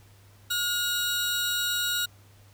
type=tone pair together; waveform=sawtooth; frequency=1432 / 3827 Hz; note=F6 / A#7; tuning=+43 / +45 cents; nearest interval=octave + perfect fourth; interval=1702 cents; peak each=-25 dBFS; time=0.5-2.06 s; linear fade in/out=10 ms; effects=added 100 Hz sine -53 dBFS peak until 2.53 s + pink hiss -59 dBFS RMS until 2.53 s